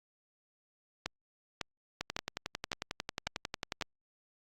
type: two click trains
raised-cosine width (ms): 0.2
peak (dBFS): -16 / -17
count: 6 / 21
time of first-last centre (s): 1.06-3.822 / 2.01-3.812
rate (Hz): 1.81 / 11.1
effects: Opus 48 kbps